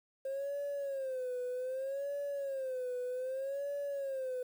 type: tone with vibrato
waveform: sine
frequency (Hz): 532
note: C5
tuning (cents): +29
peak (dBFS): -33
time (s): 0.25-4.43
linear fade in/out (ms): 5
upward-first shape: sine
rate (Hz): 0.64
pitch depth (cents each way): 120
effects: tanh soft clip ceiling -33 dBFS + 10-bit